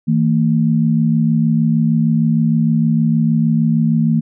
sine tone pair together, 160.51 / 227 Hz, E3 / A#3, -46 / -46 cents, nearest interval tritone, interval 600 cents, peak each -14 dBFS, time 0.07-4.21 s, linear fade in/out 20 ms, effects none

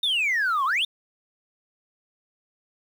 sine exponential two-way sweep, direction down then up, 3728 to 1025 to 3728 Hz, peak -19 dBFS, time 0.03-0.85 s, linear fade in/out 5 ms, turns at 0.65 s, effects tanh soft clip ceiling -18 dBFS + 8-bit

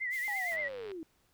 sine tone with vibrato, 2006 Hz, B6, 26 cents sharp, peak -32 dBFS, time 0-0.69 s, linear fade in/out 20 ms, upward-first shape triangle, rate 8.7 Hz, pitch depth 98 cents each way
white high-pass noise, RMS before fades -49 dBFS, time 0.1-0.57 s, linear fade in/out 50 ms, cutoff 1800 Hz, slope 96 dB/octave
sine linear sweep, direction down, 840 to 308.1 Hz, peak -39 dBFS, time 0.28-1.03 s, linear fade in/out 0 ms
click train, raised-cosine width 0.3 ms, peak -33 dBFS, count 40, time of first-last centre 0.52-0.917 s, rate 98.3 Hz
effects pink hiss -71 dBFS RMS until 1.33 s

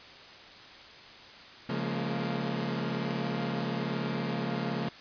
sawtooth chord, Bb minor seventh, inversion first, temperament equal with one note detuned, 138.59 / 174.61 / 212 / 233.1 Hz, Db3 / F3 / Ab3 / Bb3, 0 / 0 / +36 / 0 cents, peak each -32 dBFS, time 1.69-4.89 s, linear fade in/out 5 ms, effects white hiss -49 dBFS RMS until 5 s + resampled to 11025 Hz

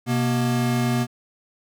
square tone pair together, 126.61 / 239 Hz, B2 / A#3, +43 / +43 cents, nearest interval major seventh, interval 1100 cents, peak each -23 dBFS, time 0.06-1.07 s, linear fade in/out 50 ms, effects none

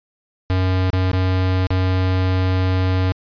square tone with dropouts, 92.9 Hz, F#2, 7 cents sharp, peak -16 dBFS, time 0.5-3.12 s, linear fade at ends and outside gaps 0 ms, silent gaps 0.902-0.932 / 1.115-1.132 / 1.668-1.705 s, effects resampled to 11025 Hz

